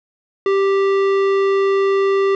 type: tone with tanh clipping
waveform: sine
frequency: 392 Hz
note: G4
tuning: in tune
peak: -15 dBFS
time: 0.46-2.35 s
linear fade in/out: 2 ms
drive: 15 dB
effects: none